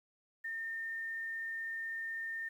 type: tone with quantisation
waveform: sine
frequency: 1816 Hz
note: A#6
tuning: 46 cents flat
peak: -37 dBFS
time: 0.44-2.49 s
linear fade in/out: 10 ms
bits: 11
effects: none